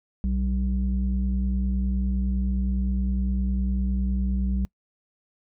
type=tone pair together; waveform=sine; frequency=61.14 / 193.2 Hz; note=B1 / G3; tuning=-17 / -25 cents; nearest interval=octave + minor sixth; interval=1992 cents; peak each=-22 / -26 dBFS; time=0.24-4.65 s; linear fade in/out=0 ms; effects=noise-tail reverb RT60 0.1 s tail -26 dB re dry + tanh soft clip ceiling -16 dBFS